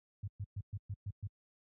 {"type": "tone bursts", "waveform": "sine", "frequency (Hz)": 100, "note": "G2", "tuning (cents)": 35, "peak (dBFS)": -36, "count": 7, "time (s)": [0.23, 1.272], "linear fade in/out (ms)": 5, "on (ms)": 46, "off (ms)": 120, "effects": ["high-pass 60 Hz 12 dB/octave"]}